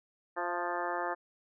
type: harmonic tone with a mistuned harmonic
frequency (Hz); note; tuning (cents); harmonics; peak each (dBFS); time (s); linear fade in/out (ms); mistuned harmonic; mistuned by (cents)
175.5; F3; +9; 2 / 3 / 4 / 5 / 6 / 7 / 8 / 9 / 10; -40 / -40 / -38 / -38 / -41 / -40 / -46 / -43 / -42; 0.36-1.15; 20; 4; -24
effects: none